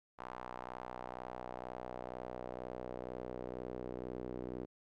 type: tone with band-pass filter sweep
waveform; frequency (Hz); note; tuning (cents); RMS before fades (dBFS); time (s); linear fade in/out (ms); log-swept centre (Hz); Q
sawtooth; 62.1; B1; +10; -45; 0.18-4.66; 20; 990 to 370; 2
effects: none